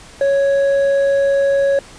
sine tone with hard clipping, 554.4 Hz, C#5, in tune, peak -13 dBFS, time 0.21-1.79 s, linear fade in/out 2 ms, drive 4 dB, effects pink hiss -40 dBFS RMS until 1.98 s + resampled to 22050 Hz

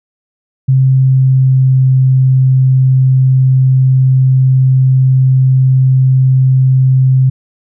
sine tone with pitch glide, 132.1 to 130.88 Hz, C3 to C3, +17 to +1 cents, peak -5 dBFS, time 0.68-7.3 s, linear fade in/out 10 ms, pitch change -16 cents, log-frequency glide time 0.85-1.9 s, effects none

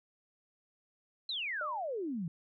sine exponential sweep, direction down, 4181 to 155.56 Hz, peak -34 dBFS, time 1.29-2.28 s, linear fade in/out 2 ms
sine tone with exponential decay, 605 Hz, D#5, 49 cents flat, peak -38 dBFS, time 1.61-2.12 s, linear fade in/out 2 ms, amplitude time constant 110 ms
effects none

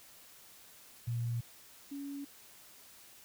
sine tone pair in turn, 118.2 / 281.1 Hz, A#2 / C#4, +24 / +24 cents, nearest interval octave + minor third, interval 1500 cents, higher second, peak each -32 / -39 dBFS, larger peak first, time 1.07-1.41 / 1.91-2.25 s, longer neither, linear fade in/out 10 ms, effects white hiss -57 dBFS RMS until 3.24 s

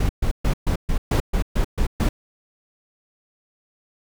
brown noise bursts, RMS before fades -19 dBFS, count 10, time 0-2.09 s, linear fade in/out 5 ms, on 92 ms, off 130 ms, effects none

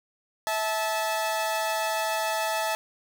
sawtooth tone pair together, 651 / 870.3 Hz, E5 / A5, -22 / -19 cents, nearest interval perfect fourth, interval 503 cents, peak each -25 / -24 dBFS, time 0.47-2.75 s, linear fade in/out 0 ms, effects none

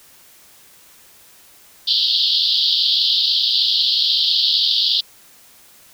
white band-pass noise, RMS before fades -17 dBFS, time 1.87-5.01 s, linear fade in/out 10 ms, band 3100 to 4800 Hz, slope 96 dB/octave, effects white hiss -48 dBFS RMS until 5.93 s

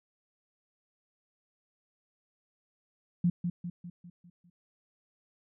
sine tone with echo, 174.61 Hz, F3, in tune, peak -22 dBFS, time 3.24-3.3 s, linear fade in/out 5 ms, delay 200 ms, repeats 6, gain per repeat -6 dB, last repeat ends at 4.5 s, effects none

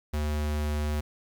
square tone, 74.9 Hz, D2, 35 cents sharp, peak -27 dBFS, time 0.13-1.01 s, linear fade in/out 10 ms, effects 10-bit

